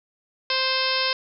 harmonic tone, 523.3 Hz, C5, in tune, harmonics 1 / 2 / 3 / 4 / 5 / 6 / 7 / 8 / 9 / 10, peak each -30 / -29 / -31 / -32 / -29 / -31 / -31 / -30 / -31 / -28 dBFS, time 0.5-1.13 s, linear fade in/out 2 ms, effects none

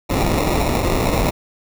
pink noise with sample-and-hold, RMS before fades -18 dBFS, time 0.09-1.31 s, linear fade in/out 20 ms, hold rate 1575 Hz, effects none

